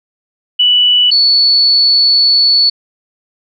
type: tone pair in turn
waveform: sine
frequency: 2960 / 4435 Hz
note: F#7 / C#8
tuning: 0 / 0 cents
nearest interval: perfect fifth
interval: 700 cents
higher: second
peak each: -6 dBFS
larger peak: neither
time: 0.59-1.11 / 1.11-2.7 s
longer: second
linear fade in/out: 10 ms
effects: none